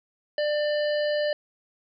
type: harmonic tone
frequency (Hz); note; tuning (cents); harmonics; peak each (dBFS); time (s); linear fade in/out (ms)
595; D5; +22; 1 / 3 / 5 / 7 / 8; -23 / -33 / -37 / -40 / -41; 0.38-1.33; 2
effects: none